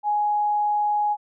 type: tone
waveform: sine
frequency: 834 Hz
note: G#5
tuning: 7 cents sharp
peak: -19 dBFS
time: 0.03-1.17 s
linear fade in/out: 50 ms
effects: none